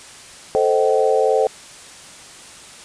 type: chord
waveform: sine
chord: A half-diminished seventh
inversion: none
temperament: equal with one note detuned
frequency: 440 / 523.3 / 622.3 / 765.2 Hz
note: A4 / C5 / Eb5 / G5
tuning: 0 / 0 / 0 / -42 cents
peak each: -17 / -18 / -22 / -21 dBFS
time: 0.55-1.47 s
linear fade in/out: 0 ms
effects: white hiss -40 dBFS RMS until 2.84 s + resampled to 22050 Hz